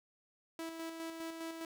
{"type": "tone with tremolo", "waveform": "sawtooth", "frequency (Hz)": 327.5, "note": "E4", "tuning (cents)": -11, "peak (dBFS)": -36, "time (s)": [0.59, 1.65], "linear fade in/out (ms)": 2, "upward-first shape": "square", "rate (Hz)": 4.9, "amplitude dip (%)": 40, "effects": []}